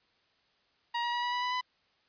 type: tone with pitch steps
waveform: sawtooth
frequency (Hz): 947 / 955.8 / 964.7 / 973.6 / 982.7 / 991.8 / 1001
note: A#5 / A#5 / B5 / B5 / B5 / B5 / B5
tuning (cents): +27 / +43 / -41 / -25 / -9 / +7 / +23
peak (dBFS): -26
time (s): 0.94-1.612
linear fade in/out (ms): 10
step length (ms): 96
effects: white hiss -70 dBFS RMS until 2.08 s + resampled to 11025 Hz